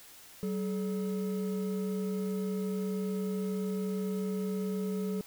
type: tone pair together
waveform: triangle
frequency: 190.9 / 427.4 Hz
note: G3 / G#4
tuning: -46 / +50 cents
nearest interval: octave + major second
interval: 1396 cents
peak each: -30 / -34 dBFS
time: 0.43-5.21 s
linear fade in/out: 0 ms
effects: white hiss -53 dBFS RMS until 5.26 s